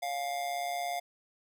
square tone with amplitude modulation, 703 Hz, F5, 11 cents sharp, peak -30 dBFS, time 0.02-1 s, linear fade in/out 10 ms, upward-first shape sine, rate 137 Hz, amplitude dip 60%, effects none

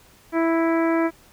harmonic tone, 329.6 Hz, E4, in tune, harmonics 1 / 2 / 3 / 4 / 5 / 6 / 7, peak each -19 / -25 / -29 / -31 / -33 / -35 / -36 dBFS, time 0.32-1.11 s, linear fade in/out 50 ms, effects pink hiss -53 dBFS RMS until 1.32 s

